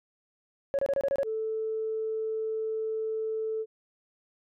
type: tone bursts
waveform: sine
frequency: 554.4 Hz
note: C#5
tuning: in tune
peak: -22 dBFS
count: 7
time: 0.74-1.232 s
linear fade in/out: 0 ms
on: 48 ms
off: 26 ms
type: tone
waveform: sine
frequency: 440 Hz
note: A4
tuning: in tune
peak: -28 dBFS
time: 1.23-3.66 s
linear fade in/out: 50 ms
effects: tanh soft clip ceiling -21 dBFS